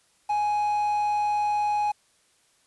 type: tone with quantisation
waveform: triangle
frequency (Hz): 834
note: G#5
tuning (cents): +7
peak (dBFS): -20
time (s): 0.29-1.92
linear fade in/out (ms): 10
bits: 8
effects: white hiss -64 dBFS RMS until 2.66 s + resampled to 24000 Hz